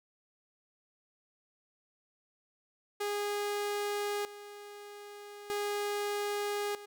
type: tone with tremolo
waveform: sawtooth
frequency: 411 Hz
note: G#4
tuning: 18 cents flat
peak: -28 dBFS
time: 3-6.86 s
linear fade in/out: 10 ms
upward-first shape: square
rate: 0.4 Hz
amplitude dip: 80%
effects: none